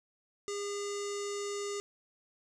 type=tone with low-pass filter; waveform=square; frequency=406 Hz; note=G#4; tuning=39 cents flat; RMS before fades=-37 dBFS; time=0.48-1.8 s; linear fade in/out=0 ms; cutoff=7000 Hz; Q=4.7; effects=none